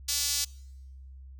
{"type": "tone with high-pass filter", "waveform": "sawtooth", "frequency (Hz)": 287.6, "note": "D4", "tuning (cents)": -36, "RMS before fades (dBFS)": -29, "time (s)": [0.08, 0.45], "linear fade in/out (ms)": 10, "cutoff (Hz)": 5200, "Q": 1.6, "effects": ["noise-tail reverb RT60 1.0 s tail -26 dB re dry", "added 66 Hz sine -44 dBFS peak until 1.39 s"]}